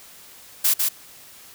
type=noise with echo; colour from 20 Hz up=blue; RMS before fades=-18 dBFS; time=0.64-0.74 s; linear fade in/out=10 ms; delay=150 ms; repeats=1; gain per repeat=-3 dB; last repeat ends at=0.89 s; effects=white hiss -46 dBFS RMS until 1.54 s